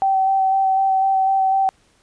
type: tone with vibrato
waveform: sine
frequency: 770 Hz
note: G5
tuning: 31 cents flat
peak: -14 dBFS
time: 0.02-1.69 s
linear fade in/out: 0 ms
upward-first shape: square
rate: 4 Hz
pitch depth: 12 cents each way
effects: pink hiss -58 dBFS RMS until 2.02 s + resampled to 22050 Hz